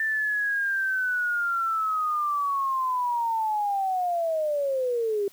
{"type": "linear sweep", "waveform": "sine", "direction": "down", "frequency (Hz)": [1782, 392.6], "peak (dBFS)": -23, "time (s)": [0, 5.28], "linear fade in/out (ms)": 2, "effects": ["white hiss -54 dBFS RMS until 5.32 s", "high-pass 80 Hz 12 dB/octave"]}